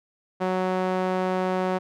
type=tone with band-pass filter; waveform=sawtooth; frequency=185.2 Hz; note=F#3; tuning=2 cents sharp; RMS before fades=-25 dBFS; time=0.4-1.79 s; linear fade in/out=20 ms; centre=670 Hz; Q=0.85; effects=none